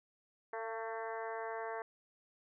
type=harmonic tone with a mistuned harmonic; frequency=224.3 Hz; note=A3; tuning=34 cents sharp; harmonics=2 / 3 / 4 / 5 / 6 / 7 / 8 / 9; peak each=-43 / -44 / -45 / -48 / -54 / -50 / -51 / -55 dBFS; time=0.53-1.82 s; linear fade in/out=2 ms; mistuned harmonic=3; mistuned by=+18 cents; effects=none